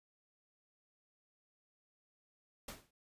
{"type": "noise with exponential decay", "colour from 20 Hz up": "pink", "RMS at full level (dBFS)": -42, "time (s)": [2.68, 2.91], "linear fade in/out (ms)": 5, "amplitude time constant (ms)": 49, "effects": ["resampled to 32000 Hz"]}